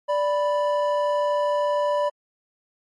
triangle tone pair together, 586.1 / 987.8 Hz, D5 / B5, -4 / 0 cents, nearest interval major sixth, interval 904 cents, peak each -19 / -23 dBFS, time 0.08-2.1 s, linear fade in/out 20 ms, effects MP3 48 kbps

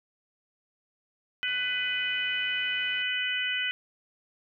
harmonic tone, 499.3 Hz, B4, 19 cents sharp, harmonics 3 / 4 / 5 / 6, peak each -33 / -33 / -33 / -31 dBFS, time 1.43-3.71 s, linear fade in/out 0 ms
click train, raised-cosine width 0.3 ms, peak -34 dBFS, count 161, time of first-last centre 1.48-3.018 s, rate 104 Hz
effects none

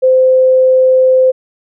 sine tone, 517 Hz, C5, 21 cents flat, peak -5 dBFS, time 0.02-1.32 s, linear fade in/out 20 ms, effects none

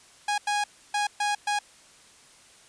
sawtooth tone bursts at uneven times, 826 Hz, G#5, 10 cents flat, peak -20 dBFS, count 5, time 0.28-0.38 / 0.47-0.64 / 0.94-1.07 / 1.2-1.35 / 1.47-1.59 s, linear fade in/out 5 ms, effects white hiss -54 dBFS RMS until 2.68 s + resampled to 22050 Hz

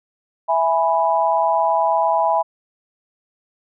sine chord, E major, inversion none, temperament equal, 659.3 / 830.6 / 987.8 Hz, E5 / G#5 / B5, 0 / 0 / 0 cents, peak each -19 dBFS, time 0.48-2.43 s, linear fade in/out 20 ms, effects none

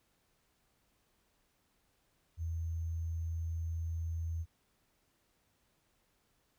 sine tone with sample-and-hold, 82.41 Hz, E2, in tune, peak -34 dBFS, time 2.37-4.46 s, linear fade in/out 50 ms, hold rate 6300 Hz, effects pink hiss -75 dBFS RMS until 6.58 s

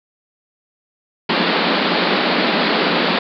pink band-pass noise, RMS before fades -17 dBFS, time 1.29-3.19 s, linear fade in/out 5 ms, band 170 to 4700 Hz, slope 96 dB/octave, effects none

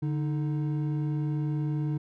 triangle tone pair together, 146.82 / 311.1 Hz, D3 / D#4, 0 / 0 cents, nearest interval octave + minor second, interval 1300 cents, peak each -25 / -32 dBFS, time 0.02-1.98 s, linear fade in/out 10 ms, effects none

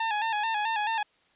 sawtooth tone with vibrato, 869 Hz, A5, 22 cents flat, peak -22 dBFS, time 0-1.03 s, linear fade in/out 5 ms, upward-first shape square, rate 4.6 Hz, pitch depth 64 cents each way, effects white hiss -65 dBFS RMS until 1.35 s + resampled to 8000 Hz

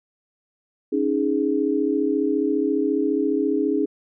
sine chord, C# suspended second, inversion none, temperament just, 277.2 / 311.8 / 415.8 Hz, C#4 / D#4 / G#4, 0 / +4 / +2 cents, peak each -23 dBFS, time 0.92-3.86 s, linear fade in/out 10 ms, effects none

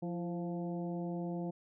harmonic tone with a mistuned harmonic, 174.61 Hz, F3, in tune, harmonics 1 / 2 / 3 / 4 / 5, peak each -37 / -41 / -46 / -47 / -54 dBFS, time 0.02-1.51 s, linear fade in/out 10 ms, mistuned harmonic 2, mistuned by -50 cents, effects none

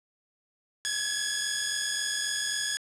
10% pulse tone pair together, 1661.2 / 1704.9 Hz, G#6 / G#6, 0 / +45 cents, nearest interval unison, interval 45 cents, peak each -22 dBFS, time 0.85-2.77 s, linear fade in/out 0 ms, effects resampled to 22050 Hz + 7-bit

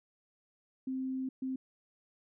sine tone bursts at uneven times, 261.6 Hz, C4, in tune, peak -33 dBFS, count 2, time 0.87-1.29 / 1.42-1.56 s, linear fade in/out 5 ms, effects none

